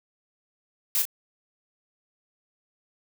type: noise with echo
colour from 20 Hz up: blue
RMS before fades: -24 dBFS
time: 0.95-1.02 s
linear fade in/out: 0 ms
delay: 33 ms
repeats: 1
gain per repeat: -6 dB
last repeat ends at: 1.053 s
effects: none